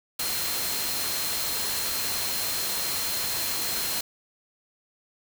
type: tone in noise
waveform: sine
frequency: 4171 Hz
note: C8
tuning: 6 cents flat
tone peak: -34 dBFS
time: 0.19-4.01 s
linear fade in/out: 5 ms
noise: white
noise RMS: -29 dBFS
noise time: 0.19-4.01 s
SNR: -8 dB
effects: none